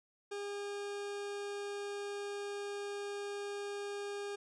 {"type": "tone", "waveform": "40% pulse", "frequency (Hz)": 405.6, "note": "G#4", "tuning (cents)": -41, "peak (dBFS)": -38, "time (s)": [0.31, 4.36], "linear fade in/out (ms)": 10, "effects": ["resampled to 22050 Hz"]}